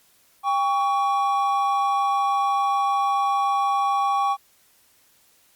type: tone pair together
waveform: triangle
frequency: 798 / 1123.3 Hz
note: G5 / C#6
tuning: +31 / +23 cents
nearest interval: tritone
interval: 592 cents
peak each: -20 dBFS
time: 0.43-4.37 s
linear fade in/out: 50 ms
effects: white hiss -59 dBFS RMS until 5.55 s + Opus 48 kbps